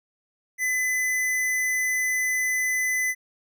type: tone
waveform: square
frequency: 2013 Hz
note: B6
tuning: 33 cents sharp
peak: -23 dBFS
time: 0.58-3.15 s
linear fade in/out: 50 ms
effects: none